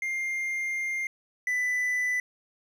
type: tone pair in turn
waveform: triangle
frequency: 2110 / 1991.6 Hz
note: C7 / B6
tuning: +14 / +14 cents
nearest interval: minor second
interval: 100 cents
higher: first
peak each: -26 / -23 dBFS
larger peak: second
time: 0.02-1.07 / 1.47-2.2 s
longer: first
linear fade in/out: 2 ms
effects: none